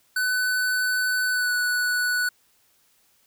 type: tone with pitch glide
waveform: square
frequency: 1502 to 1478.8 Hz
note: F#6 to F#6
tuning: +26 to -1 cents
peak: -22 dBFS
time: 0.16-2.29 s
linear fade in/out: 5 ms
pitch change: -27 cents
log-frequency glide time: 1.3-1.52 s
effects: white hiss -63 dBFS RMS until 3.26 s